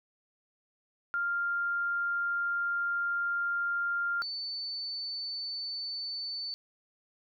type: tone pair in turn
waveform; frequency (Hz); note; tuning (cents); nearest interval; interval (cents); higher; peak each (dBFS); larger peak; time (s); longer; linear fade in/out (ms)
sine; 1396.9 / 4510; F6 / C#8; 0 / +29; octave + minor sixth; 2029; second; -28 / -34; first; 1.14-4.22 / 4.22-6.54; first; 0
effects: none